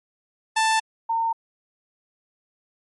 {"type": "tone pair in turn", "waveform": ["sawtooth", "sine"], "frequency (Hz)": [884, 911], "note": ["A5", "A#5"], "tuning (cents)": [8, -40], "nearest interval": "minor second", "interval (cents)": 52, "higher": "second", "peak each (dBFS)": [-14, -20], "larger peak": "first", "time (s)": [[0.56, 0.8], [1.09, 1.33]], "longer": "neither", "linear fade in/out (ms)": 10, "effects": ["MP3 48 kbps"]}